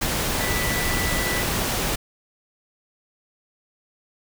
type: tone in noise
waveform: sine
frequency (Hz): 1975.5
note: B6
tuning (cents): 0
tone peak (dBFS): -28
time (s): 0.4-1.43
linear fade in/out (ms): 10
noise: pink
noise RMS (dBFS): -24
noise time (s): 0.01-1.96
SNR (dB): -7
effects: none